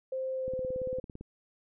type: tone with pitch glide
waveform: sine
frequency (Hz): 523.3 to 513.4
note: C5 to C5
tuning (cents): 0 to -33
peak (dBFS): -31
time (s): 0.12-1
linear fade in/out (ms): 5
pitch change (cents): -33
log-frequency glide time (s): 0.34-0.66
type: click train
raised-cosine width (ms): 3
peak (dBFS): -30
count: 14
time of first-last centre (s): 0.48-1.21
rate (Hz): 17.8
effects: none